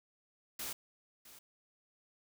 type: noise with echo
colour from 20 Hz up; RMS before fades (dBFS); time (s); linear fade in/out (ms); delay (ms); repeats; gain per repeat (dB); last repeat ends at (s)
white; -41; 0.59-0.73; 5; 660; 1; -15; 1.39
effects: none